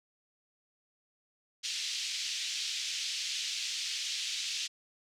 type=band-pass noise; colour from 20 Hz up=pink; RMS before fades=-36 dBFS; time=1.63-4.68 s; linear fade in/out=20 ms; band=2800 to 6400 Hz; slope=24 dB/octave; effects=none